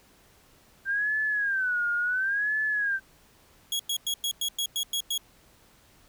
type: tone with vibrato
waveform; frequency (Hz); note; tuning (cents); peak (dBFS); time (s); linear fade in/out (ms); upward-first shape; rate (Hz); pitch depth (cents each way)
sine; 1568; G6; 0; -24; 0.85-3; 50; sine; 0.71; 170
type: tone bursts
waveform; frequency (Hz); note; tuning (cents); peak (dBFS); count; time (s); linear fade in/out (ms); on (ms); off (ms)
sawtooth; 3322; G#7; 0; -23; 9; 3.72-5.178; 2; 74; 99
effects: pink hiss -59 dBFS RMS until 6.08 s